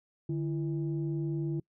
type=tone pair together; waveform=sine; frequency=148.5 / 334.6 Hz; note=D3 / E4; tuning=+20 / +26 cents; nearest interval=octave + major second; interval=1406 cents; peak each=-30 / -33 dBFS; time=0.29-1.6 s; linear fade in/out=5 ms; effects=noise-tail reverb RT60 0.1 s tail -26 dB re dry + tanh soft clip ceiling -24 dBFS